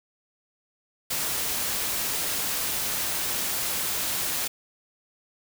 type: noise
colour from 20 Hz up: white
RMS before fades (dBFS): -28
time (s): 1.1-4.48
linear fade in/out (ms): 10
effects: none